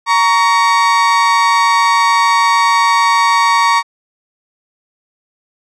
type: tone pair together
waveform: 35% pulse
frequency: 932.3 / 1123.3 Hz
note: A#5 / C#6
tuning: 0 / +23 cents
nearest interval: minor third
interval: 323 cents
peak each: -10 dBFS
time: 0.06-3.83 s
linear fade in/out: 50 ms
effects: low-pass 6000 Hz 12 dB/octave